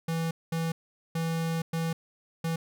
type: tone bursts at uneven times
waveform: square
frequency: 164.3 Hz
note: E3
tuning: 5 cents flat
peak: -28 dBFS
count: 5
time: 0.08-0.31 / 0.52-0.72 / 1.15-1.62 / 1.73-1.93 / 2.44-2.56 s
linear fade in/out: 5 ms
effects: none